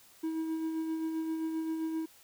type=tone with tremolo; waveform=triangle; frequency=321.1 Hz; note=E4; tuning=45 cents flat; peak=-28 dBFS; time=0.23-2.06 s; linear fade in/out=10 ms; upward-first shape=sine; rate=7.6 Hz; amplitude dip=35%; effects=white hiss -59 dBFS RMS until 2.23 s